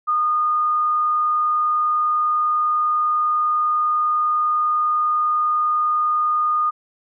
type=tone; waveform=sine; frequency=1225 Hz; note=D#6; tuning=27 cents flat; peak=-16 dBFS; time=0.07-6.71 s; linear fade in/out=20 ms; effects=none